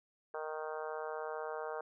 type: harmonic tone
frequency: 155.56 Hz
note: D#3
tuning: in tune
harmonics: 3 / 4 / 5 / 6 / 7 / 8 / 9 / 10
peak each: -42 / -44 / -46 / -48 / -49 / -50 / -51 / -52 dBFS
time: 0.34-1.81 s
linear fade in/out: 2 ms
effects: none